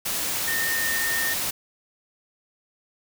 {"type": "tone in noise", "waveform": "sine", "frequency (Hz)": 1829, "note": "A#6", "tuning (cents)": -33, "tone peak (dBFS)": -25, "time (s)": [0.47, 1.34], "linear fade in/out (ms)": 10, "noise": "white", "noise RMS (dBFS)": -27, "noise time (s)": [0.05, 1.51], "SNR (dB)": -1, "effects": []}